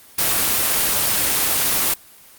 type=noise; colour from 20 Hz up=white; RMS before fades=-18 dBFS; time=0.18-1.94 s; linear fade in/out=5 ms; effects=white hiss -46 dBFS RMS until 2.38 s + Opus 24 kbps